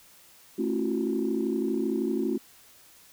sine tone cluster, 220.7 / 271.5 / 336.7 / 369.4 Hz, A3 / C#4 / E4 / F#4, +5 / -36 / +37 / -3 cents, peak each -30 dBFS, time 0.58-2.38 s, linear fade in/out 10 ms, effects tanh soft clip ceiling -16 dBFS + white hiss -55 dBFS RMS until 3.12 s

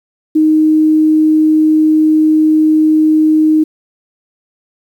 sine tone, 311.1 Hz, D#4, in tune, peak -6 dBFS, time 0.35-3.64 s, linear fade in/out 10 ms, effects 7-bit

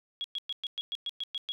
sine tone bursts, 3322 Hz, G#7, in tune, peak -31 dBFS, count 10, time 0.21-1.52 s, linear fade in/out 0 ms, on 32 ms, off 110 ms, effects none

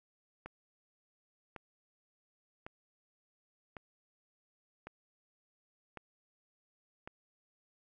click train, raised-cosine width 0.5 ms, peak -29 dBFS, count 7, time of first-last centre 0.46-7.075 s, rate 0.907 Hz, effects none

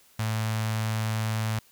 sawtooth tone with notch filter, 110 Hz, A2, in tune, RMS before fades -28 dBFS, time 0.19-1.59 s, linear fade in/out 5 ms, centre 360 Hz, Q 0.62, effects white hiss -59 dBFS RMS until 1.71 s

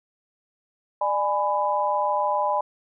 sine chord, G# diminished, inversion second, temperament just, 598 / 830.6 / 996.7 Hz, D5 / G#5 / B5, +31 / 0 / +16 cents, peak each -26 / -25 / -24 dBFS, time 1.01-2.61 s, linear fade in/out 5 ms, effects none

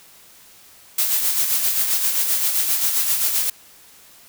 blue noise with tremolo, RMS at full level -18 dBFS, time 0.98-3.5 s, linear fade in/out 5 ms, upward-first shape sine, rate 7.6 Hz, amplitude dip 45%, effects white hiss -48 dBFS RMS until 4.28 s

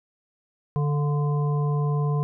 harmonic tone with a mistuned harmonic, 146.83 Hz, D3, in tune, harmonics 1 / 3 / 5 / 7, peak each -21 / -32 / -38 / -35 dBFS, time 0.76-2.23 s, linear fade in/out 0 ms, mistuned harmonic 5, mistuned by -46 cents, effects none

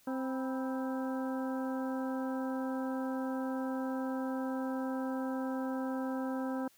harmonic tone with a mistuned harmonic, 262.1 Hz, C4, 3 cents sharp, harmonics 1 / 2 / 3 / 4 / 5 / 6, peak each -34 / -40 / -44 / -46 / -48 / -50 dBFS, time 0.07-6.68 s, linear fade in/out 5 ms, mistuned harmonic 4, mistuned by -110 cents, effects white hiss -65 dBFS RMS until 6.77 s

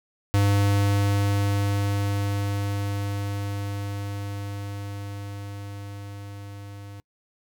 square tone with level ramp, 100.7 Hz, G2, 47 cents sharp, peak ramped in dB -18 to -39 dBFS, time 0.34-7 s, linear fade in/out 0 ms, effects noise-tail reverb RT60 0.1 s tail -26 dB re dry

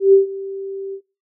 sine tone with ADSR envelope, 390.2 Hz, G4, 8 cents flat, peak -5 dBFS, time 0-1.01 s, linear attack 130 ms, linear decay 130 ms, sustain -20 dB, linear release 74 ms, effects noise-tail reverb RT60 0.3 s tail -20 dB re dry

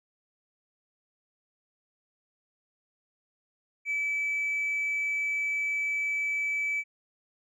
triangle tone with tanh clipping, 2303 Hz, D7, 34 cents flat, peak -27 dBFS, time 3.85-6.84 s, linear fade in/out 50 ms, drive 5 dB, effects none

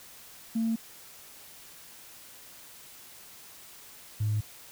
sine tone pair in turn, 225.9 / 106.4 Hz, A3 / G#2, +46 / +42 cents, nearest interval octave + minor second, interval 1304 cents, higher first, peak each -24 dBFS, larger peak neither, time 0.55-0.76 / 4.2-4.41 s, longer neither, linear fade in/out 10 ms, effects tanh soft clip ceiling -21 dBFS + white hiss -50 dBFS RMS until 4.71 s

